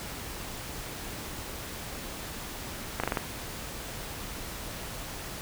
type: slowing click train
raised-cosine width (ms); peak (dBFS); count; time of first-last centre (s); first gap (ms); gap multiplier
0.5; -12; 5; 3-3.172; 36; 1.12
effects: pink hiss -39 dBFS RMS until 5.41 s